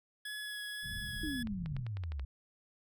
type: tone with vibrato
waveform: 25% pulse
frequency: 1688 Hz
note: G#6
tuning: 28 cents sharp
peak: -36 dBFS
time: 0.25-1.43 s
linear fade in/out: 5 ms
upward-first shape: sine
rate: 1.9 Hz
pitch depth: 11 cents each way
type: low-pass noise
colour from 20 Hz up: pink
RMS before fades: -44 dBFS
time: 0.82-1.86 s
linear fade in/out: 50 ms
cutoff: 210 Hz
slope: 48 dB/octave
type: exponential sweep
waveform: sine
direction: down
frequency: 321.3 to 62 Hz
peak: -36 dBFS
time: 1.23-2.25 s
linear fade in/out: 5 ms
type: clicks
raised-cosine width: 0.3 ms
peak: -32 dBFS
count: 8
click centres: 1.472 / 1.66 / 1.766 / 1.866 / 1.97 / 2.037 / 2.12 / 2.196 s
effects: none